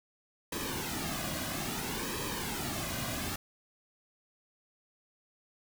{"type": "noise with flanger", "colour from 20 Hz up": "pink", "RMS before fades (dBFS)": -36, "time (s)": [0.52, 3.36], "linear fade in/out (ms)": 5, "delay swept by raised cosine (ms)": [1.4, 2.26], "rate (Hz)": 0.6, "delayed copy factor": -0.65, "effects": []}